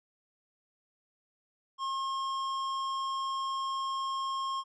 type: tone with hard clipping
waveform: sine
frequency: 1074 Hz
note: C6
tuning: 45 cents sharp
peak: -33 dBFS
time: 1.78-4.64 s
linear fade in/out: 50 ms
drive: 11 dB
effects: resampled to 24000 Hz